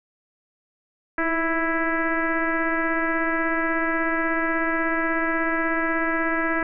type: tone with frequency modulation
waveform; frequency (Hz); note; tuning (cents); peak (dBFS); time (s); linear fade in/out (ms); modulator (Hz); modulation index
sine; 987.8; B5; 0; -20; 1.18-6.63; 2; 332; 3
effects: none